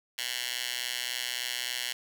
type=tone with high-pass filter; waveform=10% pulse; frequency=123.47 Hz; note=B2; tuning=in tune; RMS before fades=-34 dBFS; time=0.18-1.93 s; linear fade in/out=5 ms; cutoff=2700 Hz; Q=1.4; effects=none